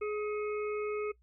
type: harmonic tone with a mistuned harmonic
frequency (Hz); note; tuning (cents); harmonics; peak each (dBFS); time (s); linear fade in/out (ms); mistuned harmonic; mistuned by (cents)
420.4; G#4; +21; 1 / 3 / 5 / 6; -32 / -42 / -46 / -48; 0.01-1.12; 10; 5; +58
effects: noise-tail reverb RT60 0.1 s tail -21 dB re dry + added 60 Hz sine -63 dBFS peak until 1.22 s